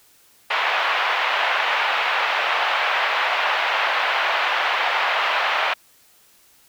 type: band-pass noise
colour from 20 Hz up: pink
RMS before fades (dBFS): -21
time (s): 0.5-5.74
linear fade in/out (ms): 10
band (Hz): 720 to 3100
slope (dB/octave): 24
effects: white hiss -55 dBFS RMS until 6.68 s